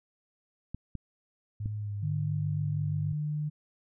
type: clicks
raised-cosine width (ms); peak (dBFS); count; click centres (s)
5; -24; 3; 0.746 / 0.953 / 1.659
type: tone with vibrato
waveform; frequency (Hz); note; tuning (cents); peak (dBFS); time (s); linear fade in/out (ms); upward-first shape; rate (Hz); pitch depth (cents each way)
sine; 103.83; G#2; 0; -32; 1.6-3.13; 5; sine; 2; 33
type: tone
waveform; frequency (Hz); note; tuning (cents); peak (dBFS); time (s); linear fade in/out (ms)
sine; 150.2; D3; +39; -29; 2.02-3.5; 20
effects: none